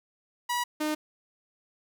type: tone pair in turn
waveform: sawtooth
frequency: 970 / 305.5 Hz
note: B5 / D#4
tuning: -31 / -32 cents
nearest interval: octave + minor sixth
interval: 2001 cents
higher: first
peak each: -23 dBFS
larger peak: neither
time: 0.49-0.64 / 0.8-0.95 s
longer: neither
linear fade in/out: 10 ms
effects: none